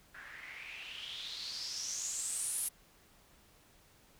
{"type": "noise with low-pass filter sweep", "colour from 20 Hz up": "blue", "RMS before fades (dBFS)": -41, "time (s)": [0.14, 2.69], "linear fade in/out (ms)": 10, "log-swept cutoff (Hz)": [1600, 11000], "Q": 6.1, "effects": ["pink hiss -64 dBFS RMS until 4.19 s"]}